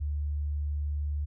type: tone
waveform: sine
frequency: 73.4 Hz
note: D2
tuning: in tune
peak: -28 dBFS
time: 0-1.26 s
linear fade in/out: 20 ms
effects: none